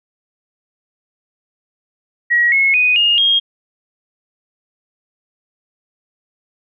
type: tone with pitch steps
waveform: sine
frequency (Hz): 1908 / 2179 / 2489 / 2842 / 3246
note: A#6 / C#7 / D#7 / F7 / G#7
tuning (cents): +40 / -30 / 0 / +30 / -40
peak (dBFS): -10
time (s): 2.3-3.4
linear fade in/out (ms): 20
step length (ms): 220
effects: none